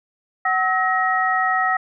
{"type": "tone cluster", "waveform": "sine", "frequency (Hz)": [749, 1293, 1889], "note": ["F#5", "E6", "A#6"], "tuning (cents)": [21, -34, 22], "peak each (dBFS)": -21, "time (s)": [0.45, 1.77], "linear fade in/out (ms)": 5, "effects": []}